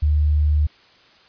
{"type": "tone", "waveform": "sine", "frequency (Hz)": 75, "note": "D2", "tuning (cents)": 37, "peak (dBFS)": -14, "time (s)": [0.02, 0.67], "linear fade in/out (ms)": 10, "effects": ["white hiss -52 dBFS RMS until 1.28 s", "resampled to 11025 Hz"]}